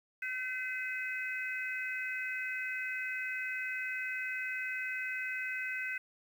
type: harmonic tone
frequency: 510 Hz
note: C5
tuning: 44 cents flat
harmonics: 3 / 4 / 5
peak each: -38 / -39 / -40 dBFS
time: 0.22-5.98 s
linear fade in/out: 5 ms
effects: 10-bit